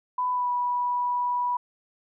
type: tone with pitch glide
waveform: sine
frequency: 998 to 979.2 Hz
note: B5 to B5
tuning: +18 to -15 cents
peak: -23 dBFS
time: 0.18-1.57 s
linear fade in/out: 5 ms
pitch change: -33 cents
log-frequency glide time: 0.31-0.5 s
effects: none